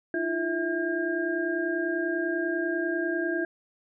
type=tone cluster; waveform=sine; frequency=312.4 / 342.5 / 655 / 1612 Hz; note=D#4 / F4 / E5 / G6; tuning=+7 / -34 / -11 / +48 cents; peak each=-34 / -28 / -34 / -31 dBFS; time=0.14-3.45 s; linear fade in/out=2 ms; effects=none